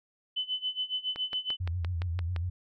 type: tone with tremolo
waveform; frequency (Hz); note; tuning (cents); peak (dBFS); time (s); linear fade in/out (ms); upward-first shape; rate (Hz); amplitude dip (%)
sine; 3020; F#7; +35; -27; 0.36-1.57; 10; sine; 7.2; 90
type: click train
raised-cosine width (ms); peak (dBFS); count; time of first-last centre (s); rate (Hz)
0.3; -22; 8; 1.16-2.363; 5.82
type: tone with vibrato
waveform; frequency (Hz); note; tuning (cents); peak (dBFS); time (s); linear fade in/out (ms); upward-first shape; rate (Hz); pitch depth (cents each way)
sine; 86.7; F2; -12; -29; 1.6-2.5; 10; sine; 7.3; 90
effects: none